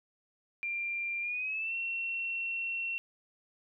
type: tone with pitch glide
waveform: sine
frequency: 2381 to 2719 Hz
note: D7 to F7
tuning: +23 to -47 cents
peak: -32 dBFS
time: 0.63-2.98 s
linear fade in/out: 0 ms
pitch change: +230 cents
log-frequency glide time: 1.21-1.75 s
effects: none